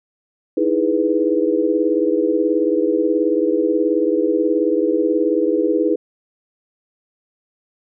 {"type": "chord", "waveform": "sine", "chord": "E major seventh", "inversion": "third", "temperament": "equal", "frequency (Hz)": [311.1, 329.6, 415.3, 493.9], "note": ["D#4", "E4", "G#4", "B4"], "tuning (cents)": [0, 0, 0, 0], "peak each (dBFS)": -20, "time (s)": [0.57, 5.96], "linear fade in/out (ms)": 5, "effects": []}